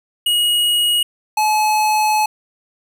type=tone pair in turn; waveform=square; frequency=2893 / 856.1 Hz; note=F#7 / A5; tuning=-40 / -48 cents; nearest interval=octave + major sixth; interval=2108 cents; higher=first; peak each=-14 dBFS; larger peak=neither; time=0.26-1.03 / 1.37-2.26 s; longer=second; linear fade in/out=5 ms; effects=none